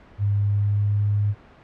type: tone with pitch glide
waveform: sine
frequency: 101.6 to 103.02 Hz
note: G#2 to G#2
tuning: -38 to -13 cents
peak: -18 dBFS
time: 0.18-1.35 s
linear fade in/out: 50 ms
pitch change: +25 cents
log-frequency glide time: 0.31-0.99 s
effects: pink hiss -49 dBFS RMS until 1.63 s + low-pass 2000 Hz 12 dB/octave